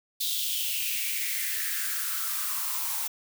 blue noise with high-pass filter sweep, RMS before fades -30 dBFS, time 0.2-3.08 s, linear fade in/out 10 ms, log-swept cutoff 3700 to 840 Hz, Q 5.2, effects none

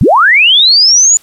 sine linear sweep, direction up, 77.78 to 7040 Hz, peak -3 dBFS, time 0.01-1.17 s, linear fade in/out 0 ms, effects white hiss -44 dBFS RMS until 1.22 s + low-pass 12000 Hz 12 dB/octave

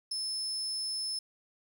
35% pulse tone with ADSR envelope, 5240 Hz, E8, 11 cents flat, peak -27 dBFS, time 0.11-1.19 s, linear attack 8 ms, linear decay 5 ms, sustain -3 dB, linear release 4 ms, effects 10-bit

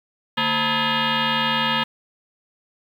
sine tone with frequency modulation, 980 Hz, B5, 14 cents flat, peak -18 dBFS, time 0.37-1.84 s, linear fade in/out 10 ms, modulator 376 Hz, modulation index 6.9, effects 8-bit

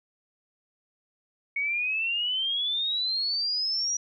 sine exponential sweep, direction up, 2217 to 5820 Hz, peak -25 dBFS, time 1.56-3.97 s, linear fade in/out 5 ms, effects none

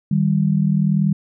sine tone pair together, 155.38 / 196 Hz, D#3 / G3, -2 / 0 cents, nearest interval major third, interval 402 cents, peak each -17 dBFS, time 0.11-1.13 s, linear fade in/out 5 ms, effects none

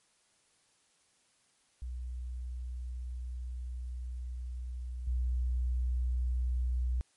sine tone with level steps, 61.74 Hz, B1, in tune, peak -36 / -28 dBFS, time 1.82-7.01 s, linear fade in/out 0 ms, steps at 5.07 s, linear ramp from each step 5 ms, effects white hiss -70 dBFS RMS until 7.16 s + MP3 48 kbps

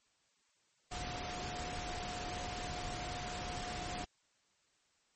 sine tone in noise, 720 Hz, F#5, 47 cents flat, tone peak -44 dBFS, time 0.91-4.05 s, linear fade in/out 10 ms, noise pink, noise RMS -42 dBFS, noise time 0.91-4.05 s, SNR -5 dB, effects white hiss -74 dBFS RMS until 5.15 s + MP3 32 kbps

